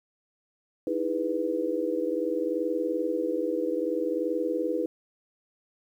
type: chord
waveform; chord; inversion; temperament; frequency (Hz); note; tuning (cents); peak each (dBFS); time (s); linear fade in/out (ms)
sine; E major seventh; third; just; 309 / 329.6 / 412 / 494.4; D#4 / E4 / G#4 / B4; -12 / 0 / -14 / +2; -32 / -31 / -33 / -29; 0.87-4.86; 2
effects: 10-bit